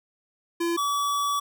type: tone pair in turn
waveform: square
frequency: 340 / 1143.6 Hz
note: F4 / D6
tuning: -46 / -46 cents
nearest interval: octave + major sixth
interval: 2100 cents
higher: second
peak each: -24 dBFS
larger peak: neither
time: 0.6-0.77 / 0.77-1.4 s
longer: second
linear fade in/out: 10 ms
effects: none